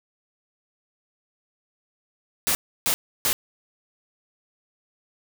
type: noise bursts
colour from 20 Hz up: white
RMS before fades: -22 dBFS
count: 3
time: 2.47-3.33 s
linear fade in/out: 0 ms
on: 80 ms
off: 310 ms
effects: none